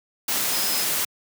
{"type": "tone in noise", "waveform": "sine", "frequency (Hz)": 5090, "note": "D#8", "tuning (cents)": 39, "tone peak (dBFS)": -29, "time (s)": [0.52, 0.84], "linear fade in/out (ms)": 5, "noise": "white", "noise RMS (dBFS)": -24, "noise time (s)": [0.28, 1.05], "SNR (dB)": -8, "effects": ["high-pass 150 Hz 12 dB/octave"]}